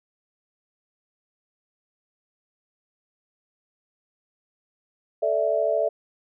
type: chord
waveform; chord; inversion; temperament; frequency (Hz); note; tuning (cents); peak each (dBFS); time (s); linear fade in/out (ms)
sine; A suspended fourth; none; just; 440 / 586.7 / 660; A4 / D5 / E5; 0 / -2 / +2; -27 / -24 / -23; 5.22-5.89; 10
effects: none